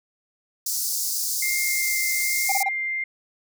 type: high-pass noise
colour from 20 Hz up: pink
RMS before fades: -26 dBFS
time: 0.66-2.63 s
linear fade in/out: 5 ms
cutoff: 4800 Hz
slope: 48 dB/octave
type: tone with vibrato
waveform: sine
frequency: 2108 Hz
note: C7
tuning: 12 cents sharp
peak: -24 dBFS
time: 1.42-3.04 s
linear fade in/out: 5 ms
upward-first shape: triangle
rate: 1.2 Hz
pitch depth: 10 cents each way
type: tone bursts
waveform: triangle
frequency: 784 Hz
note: G5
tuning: in tune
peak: -19 dBFS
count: 4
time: 2.49-2.689 s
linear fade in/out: 5 ms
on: 31 ms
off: 25 ms
effects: none